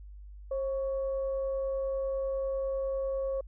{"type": "tone with frequency modulation", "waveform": "sine", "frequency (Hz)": 538, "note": "C5", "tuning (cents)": 48, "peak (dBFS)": -29, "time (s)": [0.51, 3.41], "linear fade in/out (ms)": 5, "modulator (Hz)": 578, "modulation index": 0.23, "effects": ["added 50 Hz sine -44 dBFS peak until 3.47 s"]}